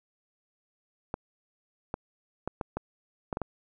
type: clicks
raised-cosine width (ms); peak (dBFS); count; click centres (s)
1; -17; 8; 1.141 / 1.941 / 2.476 / 2.612 / 2.77 / 3.328 / 3.371 / 3.417
effects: none

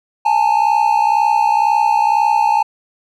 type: tone pair together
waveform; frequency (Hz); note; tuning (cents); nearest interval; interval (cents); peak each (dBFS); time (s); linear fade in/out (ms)
triangle; 834 / 896; G#5 / A5; +7 / +31; minor second; 124; -12; 0.25-2.63; 10
effects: none

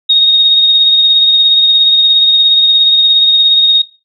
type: tone with vibrato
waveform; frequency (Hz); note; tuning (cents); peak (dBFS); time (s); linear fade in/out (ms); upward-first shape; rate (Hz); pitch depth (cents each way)
sine; 3729; A#7; 0; -4; 0.09-3.82; 10; triangle; 17; 13
effects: noise-tail reverb RT60 0.3 s tail -18 dB re dry

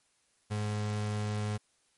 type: tone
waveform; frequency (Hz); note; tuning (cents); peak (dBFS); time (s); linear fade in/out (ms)
35% pulse; 105.2; G#2; +23; -29; 0.5-1.58; 20
effects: white hiss -71 dBFS RMS until 1.97 s + MP3 48 kbps

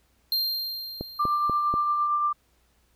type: tone with exponential decay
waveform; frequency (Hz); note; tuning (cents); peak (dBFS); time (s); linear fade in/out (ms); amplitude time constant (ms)
square; 4186; C8; 0; -22; 0.32-2.07; 1; 380
type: click train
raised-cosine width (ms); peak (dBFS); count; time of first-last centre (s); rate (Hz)
2; -17; 4; 1.01-1.74; 4.11
type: tone with tremolo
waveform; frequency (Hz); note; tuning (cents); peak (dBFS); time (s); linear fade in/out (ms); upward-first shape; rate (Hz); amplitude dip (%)
sine; 1185; D6; +15; -20; 1.19-2.33; 10; triangle; 8.7; 35
effects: added 60 Hz sine -67 dBFS peak until 2.95 s + pink hiss -67 dBFS RMS until 2.95 s

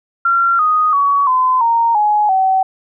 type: tone with pitch steps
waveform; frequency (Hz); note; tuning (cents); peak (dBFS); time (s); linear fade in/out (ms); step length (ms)
sine; 1372 / 1243.7 / 1127.4 / 1021.9 / 926.3 / 839.7 / 761.2; F6 / D#6 / C#6 / C6 / A#5 / G#5 / F#5; -31 / -1 / +29 / -41 / -11 / +19 / +49; -10; 0.25-2.63; 5; 340
effects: none

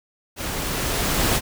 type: noise with level ramp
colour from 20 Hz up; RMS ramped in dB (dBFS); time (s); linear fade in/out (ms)
pink; -29 to -19; 0.36-1.41; 50
effects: none

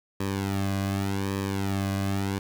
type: tone with flanger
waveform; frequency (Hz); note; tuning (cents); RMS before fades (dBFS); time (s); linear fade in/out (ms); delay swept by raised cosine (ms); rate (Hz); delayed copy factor
sawtooth; 98; G2; 0; -28; 0.2-2.39; 5; 1.4 to 2.23; 0.86; -1
effects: 8-bit

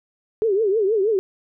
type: tone with vibrato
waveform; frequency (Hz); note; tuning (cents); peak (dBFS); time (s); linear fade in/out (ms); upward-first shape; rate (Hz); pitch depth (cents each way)
sine; 415.3; G#4; 0; -16; 0.42-1.19; 0; triangle; 6.3; 200
effects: none

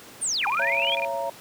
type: linear two-way sweep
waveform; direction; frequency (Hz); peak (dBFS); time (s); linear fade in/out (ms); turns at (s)
sine; down then up; 9397 to 768 to 3455; -23; 0.21-0.96; 20; 0.47
type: tone bursts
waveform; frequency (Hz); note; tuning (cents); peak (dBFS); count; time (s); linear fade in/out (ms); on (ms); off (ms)
sine; 2412; D7; +46; -25; 13; 0.42-1.048; 0; 28; 22
type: chord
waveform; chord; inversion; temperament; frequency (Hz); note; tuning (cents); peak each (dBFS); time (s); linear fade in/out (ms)
sine; A# diminished; first; equal with one note detuned; 554.4 / 673.9 / 932.3; C#5 / E5 / A#5; 0 / +38 / 0; -30; 0.59-1.3; 5
effects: pink hiss -45 dBFS RMS until 1.4 s + high-pass 150 Hz 12 dB/octave

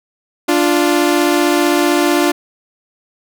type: tone pair together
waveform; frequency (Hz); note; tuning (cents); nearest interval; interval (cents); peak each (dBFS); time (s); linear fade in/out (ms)
sawtooth; 293.6 / 349.2; D4 / F4; 0 / 0; minor third; 300; -10; 0.48-2.32; 10
effects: none

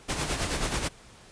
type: noise with tremolo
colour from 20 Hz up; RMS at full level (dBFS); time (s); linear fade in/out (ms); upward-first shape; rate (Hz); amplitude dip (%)
pink; -27; 0.08-0.89; 20; sine; 9.3; 55
effects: pink hiss -52 dBFS RMS until 1.31 s + resampled to 22050 Hz

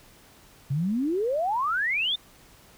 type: exponential sweep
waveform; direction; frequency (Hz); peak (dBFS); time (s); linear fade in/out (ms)
sine; up; 130 to 3683; -23; 0.7-2.16; 10
effects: pink hiss -54 dBFS RMS until 2.77 s

